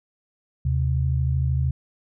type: tone pair together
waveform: sine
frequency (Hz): 77.78 / 130.81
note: D#2 / C3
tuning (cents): 0 / 0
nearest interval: major sixth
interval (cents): 900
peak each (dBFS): -22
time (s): 0.65-1.71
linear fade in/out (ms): 5
effects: none